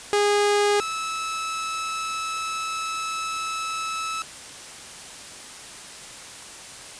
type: tone pair in turn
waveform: sawtooth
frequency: 411 / 1304.8 Hz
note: G#4 / E6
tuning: -18 / -18 cents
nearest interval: octave + minor sixth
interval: 2000 cents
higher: second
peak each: -14 / -23 dBFS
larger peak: first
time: 0.13-0.8 / 0.8-4.22 s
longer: second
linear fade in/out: 0 ms
effects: white hiss -40 dBFS RMS until 6.99 s + resampled to 22050 Hz